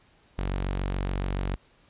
sawtooth tone, 47 Hz, F#1, 28 cents sharp, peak -23 dBFS, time 0.38-1.56 s, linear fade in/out 10 ms, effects pink hiss -61 dBFS RMS until 1.89 s + resampled to 8000 Hz

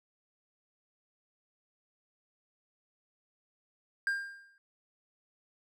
triangle tone with exponential decay, 1600 Hz, G6, 35 cents sharp, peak -24 dBFS, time 4.07-4.58 s, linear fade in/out 1 ms, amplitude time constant 110 ms, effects none

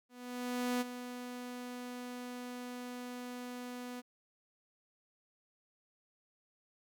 sawtooth tone with ADSR envelope, 246.9 Hz, B3, in tune, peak -27 dBFS, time 0.09-4.02 s, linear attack 720 ms, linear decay 23 ms, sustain -11 dB, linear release 29 ms, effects none

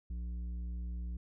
triangle tone with tanh clipping, 59.6 Hz, A#1, 39 cents sharp, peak -38 dBFS, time 0.1-1.17 s, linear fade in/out 5 ms, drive 12 dB, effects none

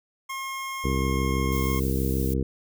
25% pulse tone, 1074 Hz, C6, 45 cents sharp, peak -27 dBFS, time 0.29-1.8 s, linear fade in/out 10 ms
harmonic tone, 66.2 Hz, C2, 21 cents sharp, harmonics 1 / 2 / 3 / 4 / 5 / 6 / 7, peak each -26 / -29 / -31 / -32 / -33 / -34 / -34 dBFS, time 0.84-2.43 s, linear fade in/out 5 ms
violet noise, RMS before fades -37 dBFS, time 1.52-2.34 s, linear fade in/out 5 ms
effects none

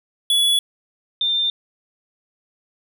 square / sine tone pair in turn, 3402 / 3595 Hz, G#7 / A7, +41 / +36 cents, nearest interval minor second, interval 95 cents, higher second, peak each -15 / -17 dBFS, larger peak first, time 0.3-0.59 / 1.21-1.5 s, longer neither, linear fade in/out 2 ms, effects none

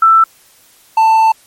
sine / triangle tone pair in turn, 1328 / 887.9 Hz, E6 / A5, +12 / +15 cents, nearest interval perfect fifth, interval 697 cents, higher first, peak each -4 dBFS, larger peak neither, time 0.02-0.24 / 0.97-1.32 s, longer second, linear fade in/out 5 ms, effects white hiss -47 dBFS RMS until 1.46 s + MP3 64 kbps

